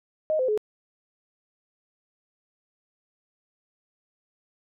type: tone with pitch steps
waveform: sine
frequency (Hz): 622.3 / 514.3 / 425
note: D#5 / C5 / G#4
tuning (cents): 0 / -30 / +40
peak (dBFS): -21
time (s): 0.3-0.576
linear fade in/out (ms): 0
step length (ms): 92
effects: none